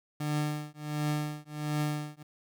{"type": "tone with tremolo", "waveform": "30% pulse", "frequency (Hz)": 149.9, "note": "D3", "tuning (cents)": 36, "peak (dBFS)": -24, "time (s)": [0.2, 2.23], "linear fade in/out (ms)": 5, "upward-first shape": "triangle", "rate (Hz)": 1.4, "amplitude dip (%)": 100, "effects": []}